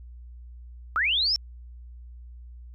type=linear sweep; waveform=sine; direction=up; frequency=1218 to 5510 Hz; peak=-21 dBFS; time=0.96-1.36 s; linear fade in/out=0 ms; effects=added 60 Hz sine -41 dBFS peak until 2.74 s